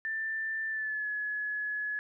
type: tone with pitch glide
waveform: sine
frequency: 1776 to 1697.8 Hz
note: A6 to G#6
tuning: +16 to +38 cents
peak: -31 dBFS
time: 0.05-1.99 s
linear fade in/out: 0 ms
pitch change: -78 cents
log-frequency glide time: 0.68-1.08 s
effects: none